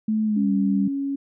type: tone with pitch glide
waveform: sine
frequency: 216.9 to 197.75 Hz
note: A3 to G3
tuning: -25 to +15 cents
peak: -19 dBFS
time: 0.08-0.88 s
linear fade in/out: 5 ms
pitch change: -160 cents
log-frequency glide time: 0.25-0.52 s
type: tone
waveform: sine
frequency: 277.2 Hz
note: C#4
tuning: in tune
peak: -23 dBFS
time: 0.36-1.16 s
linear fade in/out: 10 ms
effects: none